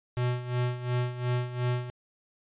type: tone with tremolo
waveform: square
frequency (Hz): 123.47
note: B2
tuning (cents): 0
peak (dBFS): -25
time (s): 0.17-1.9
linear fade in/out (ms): 0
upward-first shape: sine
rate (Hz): 2.8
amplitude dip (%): 75
effects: resampled to 8000 Hz